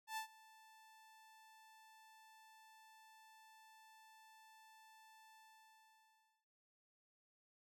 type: tone with ADSR envelope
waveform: sawtooth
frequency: 880 Hz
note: A5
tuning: in tune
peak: -37 dBFS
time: 0.07-6.46 s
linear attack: 100 ms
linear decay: 100 ms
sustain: -22 dB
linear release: 1100 ms
effects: none